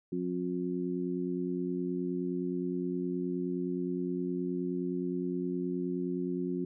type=harmonic tone; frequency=89.6 Hz; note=F2; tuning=45 cents sharp; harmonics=2 / 3 / 4; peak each=-35 / -35 / -35 dBFS; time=0.12-6.65 s; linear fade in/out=5 ms; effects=none